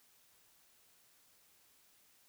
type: silence
effects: white hiss -68 dBFS RMS until 2.28 s